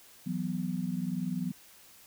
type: chord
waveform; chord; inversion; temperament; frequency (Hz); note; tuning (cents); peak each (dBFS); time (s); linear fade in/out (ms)
sine; E suspended second; none; just; 164.81 / 185.42 / 247.2; E3 / F#3 / B3; 0 / +4 / +2; -36 / -33 / -36; 0.26-1.52; 10
effects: white hiss -56 dBFS RMS until 2.06 s